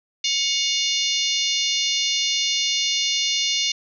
harmonic tone with a mistuned harmonic, 711 Hz, F5, 31 cents sharp, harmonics 3 / 4 / 5 / 6 / 7 / 8 / 9, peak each -29 / -26 / -25 / -27 / -29 / -29 / -30 dBFS, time 0.24-3.72 s, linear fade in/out 5 ms, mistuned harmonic 3, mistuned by +65 cents, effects none

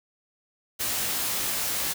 white noise with comb filter, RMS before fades -28 dBFS, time 0.79-1.94 s, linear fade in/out 20 ms, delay 18 ms, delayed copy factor +0.95, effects none

